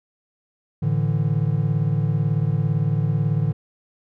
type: chord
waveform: triangle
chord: A suspended fourth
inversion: none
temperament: equal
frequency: 110 / 146.83 / 164.81 Hz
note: A2 / D3 / E3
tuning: 0 / 0 / 0 cents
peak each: -21 / -19 / -23 dBFS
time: 0.82-3.53 s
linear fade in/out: 10 ms
effects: none